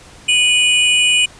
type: tone pair together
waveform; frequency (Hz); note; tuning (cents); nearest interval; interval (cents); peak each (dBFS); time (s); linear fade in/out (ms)
square; 2473 / 2941; D#7 / F#7; -11 / -11; minor third; 300; -14; 0.28-1.26; 10
effects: pink hiss -41 dBFS RMS until 1.39 s + resampled to 22050 Hz